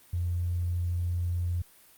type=tone with tanh clipping; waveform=triangle; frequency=87.31 Hz; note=F2; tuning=in tune; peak=-26 dBFS; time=0.13-1.62 s; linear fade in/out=5 ms; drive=2 dB; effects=white hiss -57 dBFS RMS until 1.97 s + Opus 32 kbps